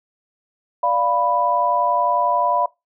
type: chord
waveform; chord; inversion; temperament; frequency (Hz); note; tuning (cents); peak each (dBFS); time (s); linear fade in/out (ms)
sine; B diminished; first; equal; 587.3 / 698.5 / 987.8; D5 / F5 / B5; 0 / 0 / 0; -23 / -21 / -18; 0.83-2.66; 5
effects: noise-tail reverb RT60 0.2 s tail -21 dB re dry